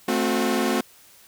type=chord; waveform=sawtooth; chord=F# diminished; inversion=first; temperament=equal with one note detuned; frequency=220 / 261.6 / 362.8 Hz; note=A3 / C4 / F#4; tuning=0 / 0 / -34 cents; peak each=-21 dBFS; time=0.08-0.81 s; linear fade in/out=5 ms; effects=white hiss -52 dBFS RMS until 1.27 s